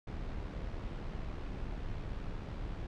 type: noise with amplitude modulation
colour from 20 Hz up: brown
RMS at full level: -38 dBFS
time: 0.07-2.87 s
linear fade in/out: 5 ms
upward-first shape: sine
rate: 73.3 Hz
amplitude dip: 40%
effects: low-pass 4000 Hz 12 dB/octave